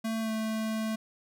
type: tone with pitch glide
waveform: square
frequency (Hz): 223.5 to 219.9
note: A3 to A3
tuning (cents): +27 to -1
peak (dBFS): -30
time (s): 0.04-0.96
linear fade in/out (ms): 10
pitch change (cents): -28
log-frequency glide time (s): 0.21-0.31
effects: none